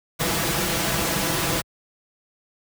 pink noise with comb filter, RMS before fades -23 dBFS, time 0.19-1.62 s, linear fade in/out 20 ms, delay 6 ms, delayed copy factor +0.6, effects high-pass 60 Hz 12 dB/octave

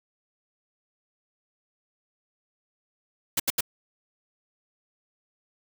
white noise bursts, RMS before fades -24 dBFS, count 3, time 3.37-3.608 s, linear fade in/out 5 ms, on 28 ms, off 77 ms, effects none

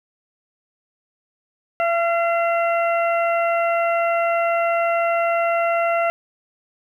harmonic tone with a mistuned harmonic, 683 Hz, F5, 39 cents flat, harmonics 1 / 2 / 3 / 4, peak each -18 / -24 / -28 / -30 dBFS, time 1.8-6.1 s, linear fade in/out 0 ms, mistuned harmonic 1, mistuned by -16 cents, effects 9-bit

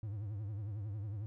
triangle tone with vibrato, 103.83 Hz, G#2, in tune, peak -36 dBFS, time 0.03-1.26 s, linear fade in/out 0 ms, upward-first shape triangle, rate 11 Hz, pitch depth 150 cents each way, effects none

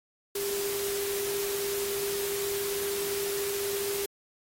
sine tone in noise, 400.9 Hz, G4, 39 cents sharp, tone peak -30 dBFS, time 0.35-4.06 s, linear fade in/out 5 ms, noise white, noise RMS -35 dBFS, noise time 0.35-4.06 s, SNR +2 dB, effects AAC 48 kbps

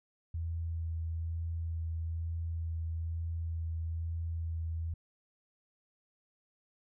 sine tone with vibrato, 82.41 Hz, E2, in tune, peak -33 dBFS, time 0.34-4.94 s, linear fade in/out 5 ms, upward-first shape sine, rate 1.1 Hz, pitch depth 13 cents each way, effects none

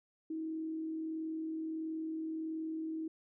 sine tone with frequency modulation, 319.3 Hz, D#4, 45 cents sharp, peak -36 dBFS, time 0.3-3.08 s, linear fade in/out 5 ms, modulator 41.5 Hz, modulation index 0.22, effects none

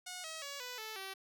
5% pulse tone with pitch steps, 727 / 640.2 / 563.8 / 496.6 / 437.3 / 385.1 Hz, F#5 / D#5 / C#5 / B4 / A4 / G4, -31 / +49 / +29 / +9 / -11 / -31 cents, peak -31 dBFS, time 0.06-1.14 s, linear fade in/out 10 ms, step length 180 ms, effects none

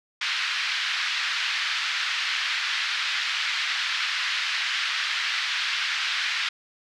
pink band-pass noise, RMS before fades -27 dBFS, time 0.21-6.49 s, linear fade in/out 5 ms, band 1500 to 4500 Hz, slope 24 dB/octave, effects none

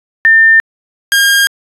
sine / sawtooth tone pair in turn, 1800 / 1616 Hz, A6 / G#6, +39 / -48 cents, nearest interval major second, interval 187 cents, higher first, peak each -3 dBFS, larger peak neither, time 0.25-0.6 / 1.12-1.47 s, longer neither, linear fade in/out 0 ms, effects resampled to 32000 Hz

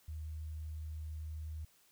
sine tone, 77.78 Hz, D#2, in tune, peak -40 dBFS, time 0.08-1.65 s, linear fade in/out 5 ms, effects white hiss -68 dBFS RMS until 1.91 s

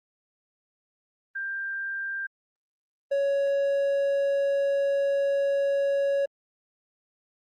sine / triangle tone pair in turn, 1586 / 557.5 Hz, G6 / C#5, +20 / +10 cents, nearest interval octave + tritone, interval 1810 cents, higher first, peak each -29 / -20 dBFS, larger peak second, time 1.35-2.27 / 3.11-6.26 s, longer second, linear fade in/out 10 ms, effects Opus 32 kbps

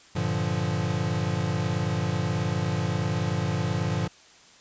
square chord, G minor seventh, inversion none, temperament equal, 98 / 116.54 / 146.83 / 174.61 Hz, G2 / Bb2 / D3 / F3, 0 / 0 / 0 / 0 cents, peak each -31 dBFS, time 0.15-4.08 s, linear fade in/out 10 ms, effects white hiss -53 dBFS RMS until 4.6 s + resampled to 16000 Hz

